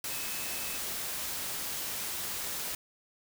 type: tone in noise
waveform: sine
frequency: 2586 Hz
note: E7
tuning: 34 cents flat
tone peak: -45 dBFS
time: 0.1-0.77 s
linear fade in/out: 2 ms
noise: white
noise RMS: -36 dBFS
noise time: 0.04-2.75 s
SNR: -12 dB
effects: none